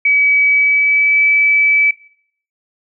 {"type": "tone with pitch glide", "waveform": "sine", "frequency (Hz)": [2280, 2301], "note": ["C#7", "D7"], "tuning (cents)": [48, -36], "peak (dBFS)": -9, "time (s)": [0.05, 1.91], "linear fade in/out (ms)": 5, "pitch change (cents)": 16, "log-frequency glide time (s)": [0.48, 1.21], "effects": ["noise-tail reverb RT60 0.6 s tail -19 dB re dry"]}